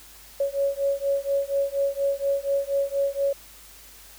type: beating tone pair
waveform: sine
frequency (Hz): 554.4 / 558.6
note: C#5 / C#5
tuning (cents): 0 / +13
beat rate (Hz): 4.2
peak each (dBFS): -25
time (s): 0.4-3.33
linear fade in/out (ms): 5
effects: added 50 Hz sine -54 dBFS peak until 4.18 s + white hiss -48 dBFS RMS until 4.18 s